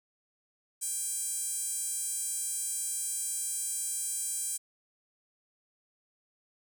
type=tone with high-pass filter; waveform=sawtooth; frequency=798 Hz; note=G5; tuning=31 cents sharp; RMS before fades=-34 dBFS; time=0.81-4.58 s; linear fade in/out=20 ms; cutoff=8400 Hz; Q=4.1; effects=none